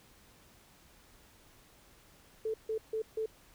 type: tone bursts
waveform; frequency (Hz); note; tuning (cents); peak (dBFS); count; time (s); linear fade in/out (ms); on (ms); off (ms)
sine; 440; A4; 0; -31; 4; 2.45-3.26; 5; 90; 150
effects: pink hiss -61 dBFS RMS until 3.54 s